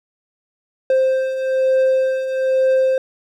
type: beating tone pair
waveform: triangle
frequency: 523.3 / 524.4 Hz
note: C5 / C5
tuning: 0 / +4 cents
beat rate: 1.1 Hz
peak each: -20 / -13 dBFS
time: 0.9-2.98 s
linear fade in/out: 2 ms
effects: none